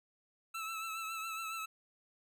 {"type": "tone with vibrato", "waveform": "25% pulse", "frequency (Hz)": 1317, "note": "E6", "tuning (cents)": -2, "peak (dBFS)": -35, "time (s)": [0.54, 1.66], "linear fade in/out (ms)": 10, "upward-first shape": "triangle", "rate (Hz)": 7.2, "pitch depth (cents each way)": 42, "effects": []}